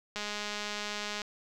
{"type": "click train", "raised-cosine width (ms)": 0.2, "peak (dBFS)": -19, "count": 221, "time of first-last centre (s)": [0.16, 1.218], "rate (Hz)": 208, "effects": []}